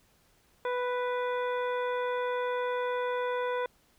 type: harmonic tone with a mistuned harmonic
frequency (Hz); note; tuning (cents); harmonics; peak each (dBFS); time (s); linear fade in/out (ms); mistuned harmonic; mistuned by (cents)
494.8; B4; +3; 1 / 2 / 3 / 4 / 5 / 7; -30 / -34 / -39 / -44 / -48 / -49; 0.65-3.66; 2; 5; -18
effects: pink hiss -66 dBFS RMS until 3.98 s